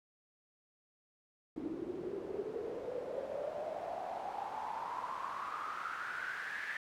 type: noise with band-pass filter sweep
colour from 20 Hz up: pink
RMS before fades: -41 dBFS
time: 1.56-6.77 s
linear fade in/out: 2 ms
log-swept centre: 310 to 1800 Hz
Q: 8
effects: none